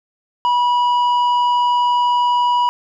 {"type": "tone with tanh clipping", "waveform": "sine", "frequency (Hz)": 974, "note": "B5", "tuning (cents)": -24, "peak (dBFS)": -14, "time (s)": [0.45, 2.69], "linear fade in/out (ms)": 0, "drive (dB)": 7, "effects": []}